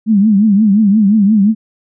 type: tone with vibrato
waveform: sine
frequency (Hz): 207.7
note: G#3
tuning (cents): 0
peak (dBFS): -6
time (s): 0.06-1.55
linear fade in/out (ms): 50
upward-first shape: triangle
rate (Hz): 5.7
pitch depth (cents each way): 150
effects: none